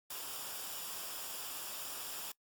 white noise with comb filter, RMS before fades -43 dBFS, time 0.1-2.32 s, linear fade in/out 5 ms, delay 0.48 ms, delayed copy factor -0.55, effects noise-tail reverb RT60 0.1 s tail -23 dB re dry + Opus 48 kbps

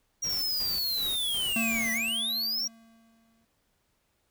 square linear two-way sweep, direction down then up, 5710 to 1939 to 5710 Hz, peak -28 dBFS, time 0.22-2.68 s, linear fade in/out 10 ms, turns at 1.92 s
pink noise with tremolo, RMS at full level -44 dBFS, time 0.23-2.1 s, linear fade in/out 20 ms, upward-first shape square, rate 2.7 Hz, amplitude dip 65%
violet noise, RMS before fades -39 dBFS, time 0.29-1.98 s, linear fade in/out 5 ms
square tone with exponential decay, 226.9 Hz, A#3, 47 cents flat, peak -28 dBFS, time 1.56-3.45 s, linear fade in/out 2 ms, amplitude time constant 410 ms
effects pink hiss -73 dBFS RMS until 4.3 s

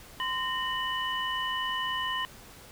sine tone cluster, 1031 / 1839 / 2972 Hz, C6 / A#6 / F#7, -26 / -24 / +7 cents, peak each -32 / -34 / -33 dBFS, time 0.2-2.25 s, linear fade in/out 0 ms, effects pink hiss -50 dBFS RMS until 2.71 s

